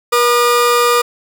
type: tone pair together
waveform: 40% pulse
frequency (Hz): 480.9 / 1211.8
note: B4 / D#6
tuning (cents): -46 / -46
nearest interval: octave + major third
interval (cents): 1600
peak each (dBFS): -12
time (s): 0.12-1.02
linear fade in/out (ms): 10
effects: none